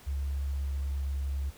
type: tone with pitch glide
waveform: sine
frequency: 69.4 to 69 Hz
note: C#2 to C#2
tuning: +3 to -7 cents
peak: -29 dBFS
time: 0.06-1.51 s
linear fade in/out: 20 ms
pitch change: -10 cents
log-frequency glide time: 0.48-1.03 s
effects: pink hiss -54 dBFS RMS until 1.57 s